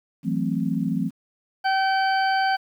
sine chord, F# half-diminished seventh, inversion third, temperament equal, 164.81 / 185 / 220 / 261.6 Hz, E3 / F#3 / A3 / C4, 0 / 0 / 0 / 0 cents, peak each -27 dBFS, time 0.23-1.11 s, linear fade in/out 50 ms
harmonic tone, 770 Hz, G5, 31 cents flat, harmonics 1 / 2 / 3 / 4 / 6, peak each -20 / -25 / -36 / -35 / -33 dBFS, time 1.64-2.57 s, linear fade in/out 20 ms
effects 9-bit

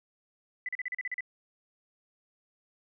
sine tone bursts, 1998 Hz, B6, 20 cents sharp, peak -31 dBFS, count 9, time 0.66-1.207 s, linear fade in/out 2 ms, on 27 ms, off 38 ms, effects none

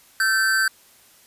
square tone with amplitude modulation, 1551 Hz, G6, 19 cents flat, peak -15 dBFS, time 0.2-0.68 s, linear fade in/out 2 ms, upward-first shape sine, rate 215 Hz, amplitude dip 65%, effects white hiss -53 dBFS RMS until 1.26 s + resampled to 32000 Hz

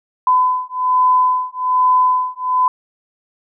sine beating tone pair, 1009 / 1010.2 Hz, B5 / B5, +37 / +39 cents, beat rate 1.2 Hz, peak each -15 dBFS, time 0.27-2.68 s, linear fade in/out 2 ms, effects none

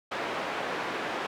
pink band-pass noise, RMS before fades -33 dBFS, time 0.11-1.27 s, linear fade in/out 10 ms, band 380 to 2300 Hz, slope 12 dB/octave, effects none

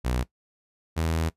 sawtooth tone pair in turn, 61.74 / 81.27 Hz, B1 / E2, 0 / -24 cents, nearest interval perfect fourth, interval 476 cents, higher second, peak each -20 dBFS, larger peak neither, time 0.04-0.24 / 0.96-1.3 s, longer second, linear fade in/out 20 ms, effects noise-tail reverb RT60 0.1 s tail -18 dB re dry + resampled to 32000 Hz

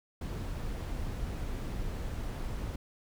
brown noise, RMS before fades -36 dBFS, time 0.21-2.76 s, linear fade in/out 5 ms, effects none

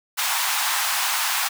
pink high-pass noise, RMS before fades -23 dBFS, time 0.17-1.49 s, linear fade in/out 20 ms, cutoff 780 Hz, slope 48 dB/octave, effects none

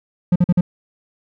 triangle tone bursts, 176.9 Hz, F3, 23 cents sharp, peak -8 dBFS, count 4, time 0.32-0.61 s, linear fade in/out 5 ms, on 38 ms, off 46 ms, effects none

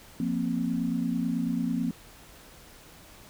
sine chord, F suspended fourth, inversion none, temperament just, 174.61 / 232.8 / 261.9 Hz, F3 / Bb3 / C4, 0 / -2 / +2 cents, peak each -31 / -29 / -30 dBFS, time 0.2-1.91 s, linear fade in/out 2 ms, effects pink hiss -51 dBFS RMS until 3.29 s

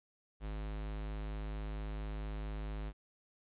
square tone, 52.2 Hz, G#1, 10 cents sharp, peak -39 dBFS, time 0.4-2.93 s, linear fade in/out 50 ms, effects resampled to 8000 Hz + 12-bit

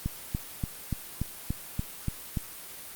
click train, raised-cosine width 5 ms, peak -16 dBFS, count 9, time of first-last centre 0.06-2.372 s, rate 3.46 Hz, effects white hiss -43 dBFS RMS until 2.95 s + Opus 32 kbps

